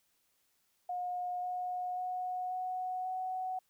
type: tone with pitch steps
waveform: sine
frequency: 719 / 725.3 / 731.6 / 737.9 / 744.4 Hz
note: F#5 / F#5 / F#5 / F#5 / F#5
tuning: -50 / -35 / -20 / -5 / +10 cents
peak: -34 dBFS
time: 0.89-3.59 s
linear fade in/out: 5 ms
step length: 540 ms
effects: white hiss -75 dBFS RMS until 3.69 s